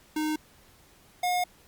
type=tone pair in turn; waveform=square; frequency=308.1 / 719 Hz; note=D#4 / F#5; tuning=-17 / -50 cents; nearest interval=octave + minor third; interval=1467 cents; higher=second; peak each=-27 / -25 dBFS; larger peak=second; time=0.16-0.36 / 1.23-1.44 s; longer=second; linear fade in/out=5 ms; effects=pink hiss -58 dBFS RMS until 1.67 s + Opus 48 kbps